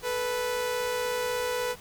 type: tone pair together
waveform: sawtooth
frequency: 437.6 / 493.9 Hz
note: A4 / B4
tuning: -9 / 0 cents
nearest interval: major second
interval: 209 cents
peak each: -32 / -24 dBFS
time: 0.02-1.76 s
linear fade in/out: 50 ms
effects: pink hiss -49 dBFS RMS until 1.8 s